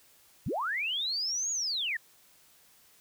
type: linear two-way sweep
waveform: sine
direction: up then down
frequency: 70 to 6790 to 1702 Hz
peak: -29 dBFS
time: 0.46-1.97 s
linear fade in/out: 5 ms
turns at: 1.51 s
effects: white hiss -61 dBFS RMS until 3 s